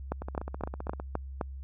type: two click trains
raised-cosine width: 1 ms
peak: -16 / -23 dBFS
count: 6 / 13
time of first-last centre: 0.12-1.412 / 0.22-0.999 s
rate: 3.87 / 15.4 Hz
effects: added 67 Hz sine -38 dBFS peak until 1.63 s